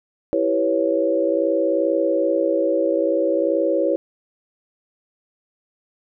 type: chord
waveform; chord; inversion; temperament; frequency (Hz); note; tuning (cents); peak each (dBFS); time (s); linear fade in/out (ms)
sine; C# half-diminished seventh; first; equal; 329.6 / 392 / 493.9 / 554.4; E4 / G4 / B4 / C#5; 0 / 0 / 0 / 0; -22 / -25 / -23 / -20; 0.33-3.96; 0
effects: none